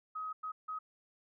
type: tone bursts at uneven times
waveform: sine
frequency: 1265 Hz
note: D#6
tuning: 28 cents sharp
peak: -37 dBFS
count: 3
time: 0.15-0.33 / 0.43-0.52 / 0.68-0.79 s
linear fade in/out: 10 ms
effects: none